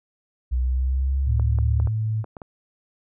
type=exponential sweep; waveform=sine; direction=up; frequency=61.74 to 74.6 Hz; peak=-19 dBFS; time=0.51-1.89 s; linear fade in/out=20 ms
type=tone; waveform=sine; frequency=109.4 Hz; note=A2; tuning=9 cents flat; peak=-21 dBFS; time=1.25-2.25 s; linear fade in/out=50 ms
type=clicks; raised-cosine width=1 ms; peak=-23 dBFS; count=7; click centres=1.397 / 1.587 / 1.8 / 1.873 / 2.243 / 2.368 / 2.418 s
effects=none